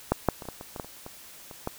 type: clicks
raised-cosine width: 1 ms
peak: -7 / -6 / -25 / -30 / -20 / -25 / -23 / -18 / -29 / -25 / -28 / -15 dBFS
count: 12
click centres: 0.12 / 0.287 / 0.422 / 0.454 / 0.487 / 0.611 / 0.762 / 0.798 / 0.846 / 1.064 / 1.512 / 1.674 s
effects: white hiss -48 dBFS RMS until 1.78 s